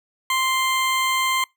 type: tone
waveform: 20% pulse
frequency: 1047 Hz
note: C6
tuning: 1 cent sharp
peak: -14 dBFS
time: 0.3-1.44 s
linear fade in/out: 2 ms
effects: noise-tail reverb RT60 0.2 s tail -25 dB re dry